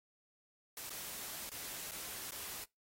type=noise with dropouts; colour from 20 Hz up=white; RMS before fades=-45 dBFS; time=0.77-2.64 s; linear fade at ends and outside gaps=1 ms; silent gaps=0.895-0.904 / 1.493-1.517 / 1.911-1.917 / 2.309-2.32 s; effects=noise-tail reverb RT60 0.2 s tail -24 dB re dry + AAC 48 kbps